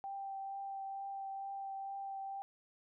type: tone with vibrato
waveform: sine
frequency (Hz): 784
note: G5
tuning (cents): 0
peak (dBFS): -40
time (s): 0.04-2.42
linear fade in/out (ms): 0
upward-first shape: triangle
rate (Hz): 2.2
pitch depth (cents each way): 13
effects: none